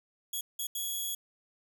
5% pulse tone bursts at uneven times, 3348 Hz, G#7, 13 cents sharp, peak -25 dBFS, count 3, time 0.33-0.41 / 0.59-0.67 / 0.75-1.15 s, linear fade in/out 5 ms, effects none

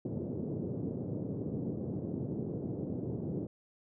pink band-pass noise, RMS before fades -37 dBFS, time 0.05-3.47 s, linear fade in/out 5 ms, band 110 to 440 Hz, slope 24 dB/octave, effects none

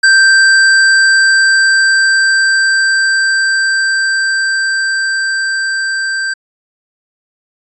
square tone with level ramp, 1568 Hz, G6, in tune, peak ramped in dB -5 to -15 dBFS, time 0.03-6.34 s, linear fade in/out 10 ms, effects resampled to 22050 Hz

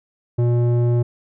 square tone with low-pass filter, 120 Hz, B2, 49 cents flat, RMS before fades -17 dBFS, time 0.38-1.03 s, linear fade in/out 10 ms, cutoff 470 Hz, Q 0.95, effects none

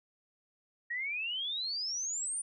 sine exponential sweep, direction up, 1864.7 to 9440 Hz, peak -33 dBFS, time 0.9-2.42 s, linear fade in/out 10 ms, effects none

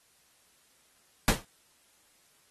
pink noise with exponential decay, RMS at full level -20 dBFS, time 1.28-1.45 s, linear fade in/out 1 ms, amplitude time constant 36 ms, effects white hiss -65 dBFS RMS until 2.5 s + AAC 32 kbps

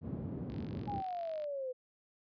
pink band-pass noise, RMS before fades -40 dBFS, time 0.01-1.03 s, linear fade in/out 50 ms, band 100 to 280 Hz, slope 12 dB/octave
click train, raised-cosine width 0.2 ms, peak -37 dBFS, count 46, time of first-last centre 0.5-1.441 s, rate 47.8 Hz
sine exponential sweep, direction down, 837 to 500 Hz, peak -36 dBFS, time 0.87-1.73 s, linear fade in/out 20 ms
effects high-pass 60 Hz 12 dB/octave + resampled to 11025 Hz

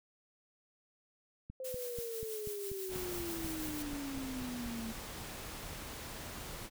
click train, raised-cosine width 5 ms, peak -33 dBFS, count 14, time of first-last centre 1.5-4.663 s, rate 4.11 Hz
sine exponential sweep, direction down, 523.3 to 222.5 Hz, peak -39 dBFS, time 1.6-4.92 s, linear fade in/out 2 ms
blue noise with tremolo, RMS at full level -44 dBFS, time 1.64-3.83 s, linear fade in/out 10 ms, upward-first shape sine, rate 6.1 Hz, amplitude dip 40%
pink noise, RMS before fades -45 dBFS, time 2.88-6.7 s, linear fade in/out 50 ms
effects none

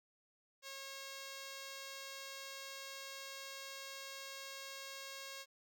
5% pulse tone, 544 Hz, C#5, 33 cents flat, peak -35 dBFS, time 0.62-5.46 s, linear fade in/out 50 ms, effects none

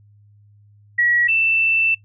sine tone pair in turn, 1920 / 2664 Hz, B6 / E7, -49 / +18 cents, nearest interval tritone, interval 567 cents, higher second, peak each -14 dBFS, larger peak neither, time 0.98-1.28 / 1.28-1.95 s, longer second, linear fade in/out 10 ms, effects noise-tail reverb RT60 0.1 s tail -19 dB re dry + added 103 Hz sine -48 dBFS peak until 2.04 s

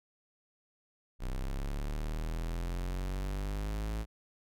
45% pulse linear sweep, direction up, 31 to 54.7 Hz, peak -33 dBFS, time 1.19-4.06 s, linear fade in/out 50 ms, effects none

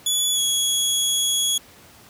20% pulse tone with pitch glide, 3419 to 3345 Hz, G#7 to G#7, +50 to +12 cents, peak -13 dBFS, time 0.06-1.58 s, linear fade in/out 5 ms, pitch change -38 cents, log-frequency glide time 0.34-0.39 s, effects pink hiss -48 dBFS RMS until 2.09 s + high-pass 80 Hz 12 dB/octave

